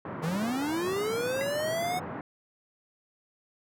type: band-pass noise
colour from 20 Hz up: pink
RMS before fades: -38 dBFS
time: 0.05-2.21 s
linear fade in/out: 2 ms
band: 120 to 1600 Hz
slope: 24 dB/octave
type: linear sweep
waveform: square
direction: up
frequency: 150 to 740 Hz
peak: -29 dBFS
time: 0.22-2 s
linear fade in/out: 20 ms
type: tone with exponential decay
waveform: sine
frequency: 2028 Hz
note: B6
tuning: 45 cents sharp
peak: -30 dBFS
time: 1.41-1.5 s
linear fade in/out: 0 ms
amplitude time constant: 19 ms
effects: none